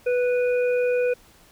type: harmonic tone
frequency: 493.3 Hz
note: B4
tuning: 2 cents flat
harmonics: 1 / 3 / 5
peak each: -19 / -34 / -33 dBFS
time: 0.06-1.14 s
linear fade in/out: 10 ms
effects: pink hiss -54 dBFS RMS until 1.51 s